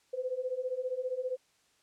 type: beating tone pair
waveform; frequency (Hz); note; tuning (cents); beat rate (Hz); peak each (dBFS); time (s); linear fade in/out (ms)
sine; 500 / 515; B4 / C5; +21 / -28; 15; -36 / -34; 0.13-1.37; 10
effects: white hiss -69 dBFS RMS until 1.82 s + low-pass 8000 Hz 12 dB/octave